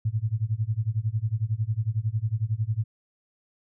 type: tone with tremolo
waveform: sine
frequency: 110 Hz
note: A2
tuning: in tune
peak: -20 dBFS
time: 0.05-2.84 s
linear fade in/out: 5 ms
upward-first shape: sine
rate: 11 Hz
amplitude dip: 95%
effects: none